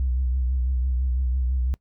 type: tone with vibrato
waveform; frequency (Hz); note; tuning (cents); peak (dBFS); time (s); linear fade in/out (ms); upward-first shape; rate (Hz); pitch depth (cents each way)
sine; 63.5; B1; +49; -19; 0-1.74; 0; triangle; 6; 76
effects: noise-tail reverb RT60 0.1 s tail -23 dB re dry + tanh soft clip ceiling -17 dBFS